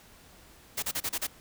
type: noise bursts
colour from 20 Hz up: white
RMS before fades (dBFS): -31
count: 6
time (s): 0.77-1.271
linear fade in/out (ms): 10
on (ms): 56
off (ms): 33
effects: pink hiss -55 dBFS RMS until 1.4 s